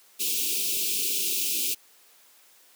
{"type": "band-stop noise", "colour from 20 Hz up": "white", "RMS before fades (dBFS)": -27, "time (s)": [0.19, 1.75], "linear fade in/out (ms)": 20, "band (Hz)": [460, 2400], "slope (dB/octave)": 96, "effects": ["white hiss -57 dBFS RMS until 2.75 s", "high-pass 300 Hz 12 dB/octave"]}